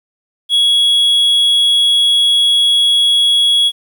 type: tone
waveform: triangle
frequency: 3340 Hz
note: G#7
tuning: 9 cents sharp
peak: -7 dBFS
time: 0.49-3.72 s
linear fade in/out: 50 ms
effects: 8-bit